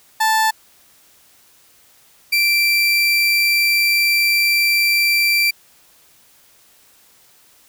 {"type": "tone pair in turn", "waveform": "30% pulse", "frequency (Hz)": [880, 2349], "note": ["A5", "D7"], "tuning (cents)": [0, 0], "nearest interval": "octave + perfect fourth", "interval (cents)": 1700, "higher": "second", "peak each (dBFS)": -11, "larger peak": "neither", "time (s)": [[0.2, 0.51], [2.32, 5.51]], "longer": "second", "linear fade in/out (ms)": 10, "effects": ["white hiss -52 dBFS RMS until 7.68 s"]}